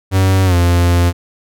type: tone with pitch glide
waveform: 45% pulse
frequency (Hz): 95 to 87.12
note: F#2 to F2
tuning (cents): +46 to -4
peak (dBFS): -9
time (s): 0.11-1.13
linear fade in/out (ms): 50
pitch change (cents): -150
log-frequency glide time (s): 0.45-0.55
effects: none